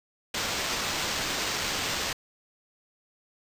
white noise with sample-and-hold, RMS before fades -30 dBFS, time 0.34-2.13 s, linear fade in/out 5 ms, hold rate 11025 Hz, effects resampled to 32000 Hz

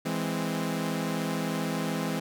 sawtooth chord, E augmented, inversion none, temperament equal with one note detuned, 164.81 / 207.7 / 260.7 Hz, E3 / G#3 / B#3, 0 / 0 / -6 cents, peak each -28 / -29 / -29 dBFS, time 0.05-2.2 s, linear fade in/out 10 ms, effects none

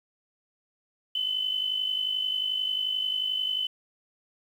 sine tone with amplitude modulation, 3027 Hz, F#7, 39 cents sharp, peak -23 dBFS, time 1.15-3.67 s, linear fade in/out 5 ms, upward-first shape sine, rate 51.3 Hz, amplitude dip 60%, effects 9-bit

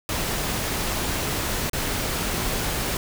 pink noise with dropouts, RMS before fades -26 dBFS, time 0.09-2.97 s, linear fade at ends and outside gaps 1 ms, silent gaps 1.697-1.732 s, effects none

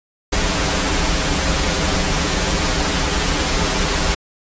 pink noise with comb filter, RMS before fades -18 dBFS, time 0.32-4.15 s, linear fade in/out 10 ms, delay 8.6 ms, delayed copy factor -0.85, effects resampled to 16000 Hz

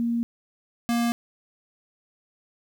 sine / square tone pair in turn, 234.4 / 235.6 Hz, A#3 / A#3, +10 / +19 cents, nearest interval unison, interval 9 cents, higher second, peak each -22 dBFS, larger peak neither, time 0-0.23 / 0.89-1.12 s, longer neither, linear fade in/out 0 ms, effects 10-bit

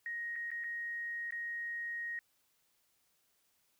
sine tone with dropouts, 1875 Hz, A#6, 10 cents sharp, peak -37 dBFS, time 0.06-2.19 s, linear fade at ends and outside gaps 1 ms, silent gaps 0.357-0.361 / 0.505-0.515 / 0.638-0.642 / 1.307-1.323 s, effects white hiss -75 dBFS RMS until 3.79 s

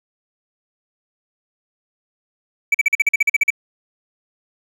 triangle tone bursts, 2300 Hz, D7, 37 cents flat, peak -9 dBFS, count 12, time 2.72-3.504 s, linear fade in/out 5 ms, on 25 ms, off 44 ms, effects none

